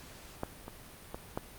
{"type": "clicks", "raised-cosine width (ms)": 1, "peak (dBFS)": [-19, -28, -24, -19], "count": 4, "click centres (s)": [0.434, 0.681, 1.145, 1.375], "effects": ["pink hiss -51 dBFS RMS until 1.58 s", "Opus 48 kbps"]}